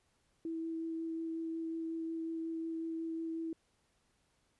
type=tone with vibrato; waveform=sine; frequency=326.7 Hz; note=E4; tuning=15 cents flat; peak=-36 dBFS; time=0.45-3.53 s; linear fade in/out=2 ms; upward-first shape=sine; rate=5.5 Hz; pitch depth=9 cents each way; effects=pink hiss -75 dBFS RMS until 4.59 s + resampled to 24000 Hz